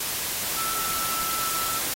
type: tone in noise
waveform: sine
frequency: 1323 Hz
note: E6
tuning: 6 cents sharp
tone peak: -31 dBFS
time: 0.57-1.79 s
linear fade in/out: 5 ms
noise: white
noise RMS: -28 dBFS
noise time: 0-1.94 s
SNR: -6 dB
effects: AAC 48 kbps